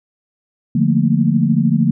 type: chord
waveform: sine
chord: Bb major seventh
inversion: first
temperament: equal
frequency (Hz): 146.83 / 174.61 / 220 / 233.1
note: D3 / F3 / A3 / Bb3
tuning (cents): 0 / 0 / 0 / 0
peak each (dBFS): -17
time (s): 0.75-1.91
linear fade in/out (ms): 5
effects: none